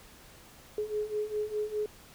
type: beating tone pair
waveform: sine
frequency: 420 / 424.9 Hz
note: G#4 / G#4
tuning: +19 / +40 cents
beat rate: 4.9 Hz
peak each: -35 / -32 dBFS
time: 0.78-1.86 s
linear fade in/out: 2 ms
effects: pink hiss -54 dBFS RMS until 2.14 s